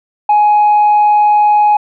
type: tone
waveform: sine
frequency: 837 Hz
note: G#5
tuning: 13 cents sharp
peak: -4 dBFS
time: 0.29-1.77 s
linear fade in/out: 5 ms
effects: tanh soft clip ceiling -4 dBFS